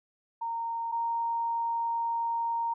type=tone pair in turn; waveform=sine; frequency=923 / 927.7 Hz; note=A#5 / A#5; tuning=-17 / -9 cents; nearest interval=unison; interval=8 cents; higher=second; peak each=-30 / -27 dBFS; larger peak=second; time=0.41-0.92 / 0.92-2.74 s; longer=second; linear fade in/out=10 ms; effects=none